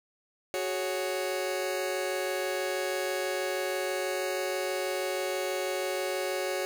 sawtooth chord, F# suspended second, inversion none, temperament just, 370 / 416.2 / 555 Hz, F#4 / G#4 / C#5, 0 / +4 / +2 cents, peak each -29 / -33 / -28 dBFS, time 0.54-6.65 s, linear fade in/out 0 ms, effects none

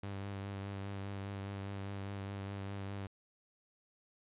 sawtooth tone with vibrato, 98.9 Hz, G2, 16 cents sharp, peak -36 dBFS, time 0.03-3.07 s, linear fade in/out 5 ms, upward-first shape sine, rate 4.9 Hz, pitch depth 24 cents each way, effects resampled to 8000 Hz

